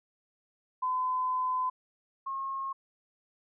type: tone pair in turn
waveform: sine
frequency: 1017 / 1080.4 Hz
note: C6 / C#6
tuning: -50 / -45 cents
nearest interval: minor second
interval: 105 cents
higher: second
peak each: -27 / -32 dBFS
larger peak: first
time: 0.82-1.7 / 2.26-2.73 s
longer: first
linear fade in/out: 10 ms
effects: none